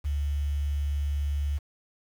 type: tone with quantisation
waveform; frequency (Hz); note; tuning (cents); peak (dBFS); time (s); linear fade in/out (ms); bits
sine; 71.9; D2; -36; -25; 0.04-1.59; 20; 8
effects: none